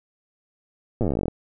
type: slowing click train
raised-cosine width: 2 ms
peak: -11 dBFS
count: 19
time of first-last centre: 1.01-1.282 s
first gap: 8 ms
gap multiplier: 1.07
effects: none